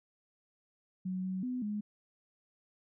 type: tone with pitch steps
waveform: sine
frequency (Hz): 185.4 / 187.2 / 251.3 / 208.8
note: F#3 / F#3 / B3 / G#3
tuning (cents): +4 / +20 / +30 / +10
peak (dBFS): -33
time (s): 1.05-1.81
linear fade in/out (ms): 10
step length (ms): 190
effects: none